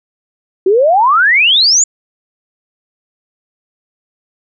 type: exponential sweep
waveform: sine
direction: up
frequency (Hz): 361.7 to 7230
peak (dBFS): -6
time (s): 0.66-1.84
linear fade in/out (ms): 5
effects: none